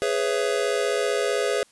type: chord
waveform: square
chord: C# minor seventh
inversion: second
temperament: just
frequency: 415.8 / 498.9 / 554.4 / 665.2 Hz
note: G#4 / B4 / C#5 / E5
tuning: +2 / +17 / 0 / +16 cents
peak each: -26 / -28 / -29 / -31 dBFS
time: 0.02-1.63 s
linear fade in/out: 0 ms
effects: white hiss -58 dBFS RMS until 1.71 s + resampled to 24000 Hz